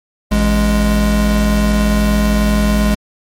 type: tone pair together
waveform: square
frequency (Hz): 55.01 / 207.7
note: A1 / G#3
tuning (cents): 0 / 0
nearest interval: octave + major seventh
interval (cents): 2300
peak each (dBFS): -14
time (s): 0.31-2.95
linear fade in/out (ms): 10
effects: MP3 64 kbps